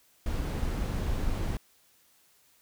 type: noise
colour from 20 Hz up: brown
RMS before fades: -30 dBFS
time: 0.26-1.57 s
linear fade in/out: 2 ms
effects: white hiss -64 dBFS RMS until 2.61 s